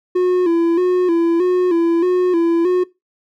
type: tone with vibrato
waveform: triangle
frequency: 349.2 Hz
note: F4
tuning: in tune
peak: -10 dBFS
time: 0.15-2.84 s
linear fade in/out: 10 ms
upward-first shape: square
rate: 1.6 Hz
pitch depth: 67 cents each way
effects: noise-tail reverb RT60 0.2 s tail -19 dB re dry